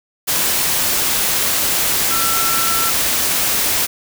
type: tone in noise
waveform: sine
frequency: 1344 Hz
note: E6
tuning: 33 cents sharp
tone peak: -21 dBFS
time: 2.1-2.91 s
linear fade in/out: 20 ms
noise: white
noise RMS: -17 dBFS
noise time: 0.27-3.87 s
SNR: -7 dB
effects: none